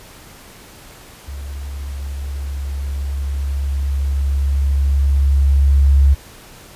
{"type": "tone with level ramp", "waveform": "sine", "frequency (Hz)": 69.3, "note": "C#2", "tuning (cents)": 0, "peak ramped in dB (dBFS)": [-26, -7], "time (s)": [1.27, 6.15], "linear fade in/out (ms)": 20, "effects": ["pink hiss -41 dBFS RMS until 6.75 s", "resampled to 32000 Hz"]}